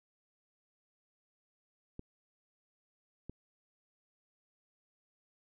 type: clicks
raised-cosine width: 3 ms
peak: -30 dBFS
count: 2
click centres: 1.994 / 3.296 s
effects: none